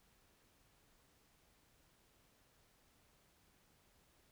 silence, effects pink hiss -72 dBFS RMS until 4.31 s

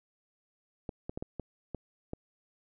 clicks, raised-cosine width 2 ms, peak -23 dBFS, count 7, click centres 0.892 / 1.095 / 1.175 / 1.225 / 1.397 / 1.747 / 2.134 s, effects none

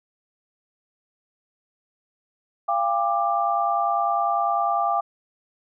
sine tone cluster, 690 / 800 / 1182 Hz, F5 / G5 / D6, -21 / +35 / +11 cents, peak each -24 dBFS, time 2.68-5.01 s, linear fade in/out 10 ms, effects none

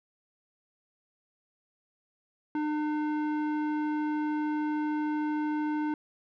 square tone with low-pass filter, 302.2 Hz, D4, 50 cents sharp, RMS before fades -30 dBFS, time 2.55-5.94 s, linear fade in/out 2 ms, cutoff 1400 Hz, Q 0.98, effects none

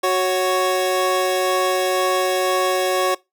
25% pulse tone pair together, 370 / 554 Hz, F#4 / C#5, 0 / -1 cents, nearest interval perfect fifth, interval 699 cents, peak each -16 dBFS, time 0.03-3.15 s, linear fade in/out 10 ms, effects noise-tail reverb RT60 0.2 s tail -22 dB re dry

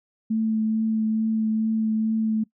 sine tone with vibrato, 220 Hz, A3, in tune, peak -20 dBFS, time 0.3-2.44 s, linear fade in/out 10 ms, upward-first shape triangle, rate 2.3 Hz, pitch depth 15 cents each way, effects noise-tail reverb RT60 0.1 s tail -21 dB re dry

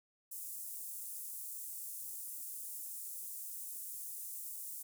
pink high-pass noise, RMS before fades -45 dBFS, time 0.31-4.83 s, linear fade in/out 10 ms, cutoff 8700 Hz, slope 24 dB/octave, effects none

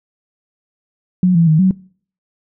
sine tone with pitch steps, 182.1 / 167.3 / 156.5 / 187.7 Hz, F#3 / E3 / D#3 / F#3, -27 / +26 / +10 / +25 cents, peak -8 dBFS, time 1.23-1.71 s, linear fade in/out 2 ms, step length 120 ms, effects noise-tail reverb RT60 0.5 s tail -23 dB re dry

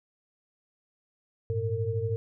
sine tone cluster, 100.3 / 113 / 455.6 Hz, G2 / A2 / A#4, +40 / +47 / -40 cents, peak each -31 dBFS, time 1.5-2.16 s, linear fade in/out 0 ms, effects none

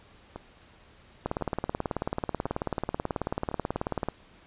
two click trains, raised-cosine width 1 ms, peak -23 / -14 dBFS, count 4 / 53, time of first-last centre 0.36-3.515 / 1.26-4.086 s, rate 0.951 / 18.4 Hz, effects pink hiss -56 dBFS RMS until 4.46 s + resampled to 8000 Hz

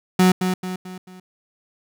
35% pulse tone with echo, 184.1 Hz, F#3, 8 cents flat, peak -10 dBFS, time 0.19-0.32 s, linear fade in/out 5 ms, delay 220 ms, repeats 4, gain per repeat -7 dB, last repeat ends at 1.2 s, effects none

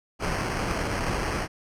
pink noise with sample-and-hold, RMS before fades -28 dBFS, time 0.19-1.48 s, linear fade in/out 50 ms, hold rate 3675 Hz, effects low-pass 9000 Hz 12 dB/octave

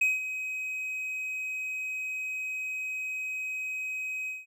triangle tone with ADSR envelope, 2529 Hz, D#7, 28 cents sharp, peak -19 dBFS, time 0.01-4.46 s, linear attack 7 ms, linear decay 180 ms, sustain -11 dB, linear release 180 ms, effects none

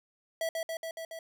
square tone with echo, 654 Hz, E5, 14 cents flat, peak -30 dBFS, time 0.41-0.49 s, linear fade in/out 2 ms, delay 140 ms, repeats 5, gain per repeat -2 dB, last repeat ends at 1.19 s, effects none

